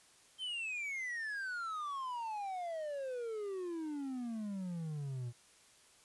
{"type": "exponential sweep", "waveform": "triangle", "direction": "down", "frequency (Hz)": [3150, 116.54], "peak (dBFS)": -36, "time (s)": [0.38, 5.33], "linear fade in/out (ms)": 50, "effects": ["white hiss -64 dBFS RMS until 6.04 s", "resampled to 24000 Hz"]}